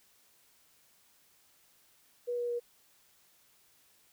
sine tone with pitch steps, 484.7 / 481.4 / 478 Hz, B4 / B4 / A#4, -32 / -44 / +43 cents, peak -31 dBFS, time 2.27-2.6 s, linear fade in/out 20 ms, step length 110 ms, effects white hiss -66 dBFS RMS until 4.12 s

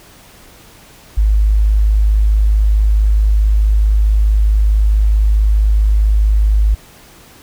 sine tone, 52.3 Hz, G#1, 13 cents sharp, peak -8 dBFS, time 1.17-6.75 s, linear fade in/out 10 ms, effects pink hiss -42 dBFS RMS until 7.42 s

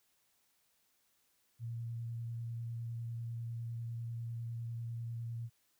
sine tone with vibrato, 116.4 Hz, A#2, 2 cents flat, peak -38 dBFS, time 1.59-5.5 s, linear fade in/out 50 ms, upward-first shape sine, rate 10 Hz, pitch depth 12 cents each way, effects white hiss -75 dBFS RMS until 5.79 s

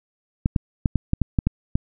clicks, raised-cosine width 5 ms, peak -6 dBFS, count 9, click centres 0.459 / 0.562 / 0.858 / 0.957 / 1.134 / 1.217 / 1.388 / 1.47 / 1.755 s, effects none

